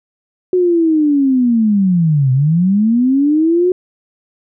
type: linear two-way sweep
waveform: sine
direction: down then up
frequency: 369.4 to 126.4 to 369.4 Hz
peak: -9 dBFS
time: 0.53-3.72 s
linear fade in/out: 2 ms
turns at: 2.32 s
effects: none